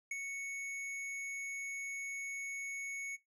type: tone with ADSR envelope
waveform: square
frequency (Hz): 2216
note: C#7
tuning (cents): -1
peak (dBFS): -36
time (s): 0.11-3.17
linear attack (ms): 4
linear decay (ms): 30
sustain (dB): -4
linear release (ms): 24
effects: noise-tail reverb RT60 0.2 s tail -21 dB re dry + low-pass 10000 Hz 12 dB/octave